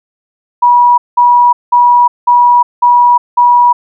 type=tone bursts; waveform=sine; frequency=969 Hz; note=B5; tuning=33 cents flat; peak=-3 dBFS; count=6; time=0.62-3.73 s; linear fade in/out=10 ms; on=360 ms; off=190 ms; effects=none